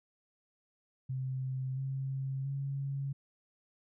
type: tone with pitch steps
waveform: sine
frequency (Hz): 130.81 / 134.41 / 138.11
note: C3 / C3 / C#3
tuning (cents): 0 / +47 / -6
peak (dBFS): -33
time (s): 1.09-3.13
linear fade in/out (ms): 10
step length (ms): 680
effects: none